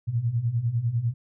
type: beating tone pair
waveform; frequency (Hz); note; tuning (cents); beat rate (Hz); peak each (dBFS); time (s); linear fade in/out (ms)
sine; 111.7 / 121.7; A2 / B2; +27 / -25; 10; -28 / -24; 0.07-1.14; 20
effects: none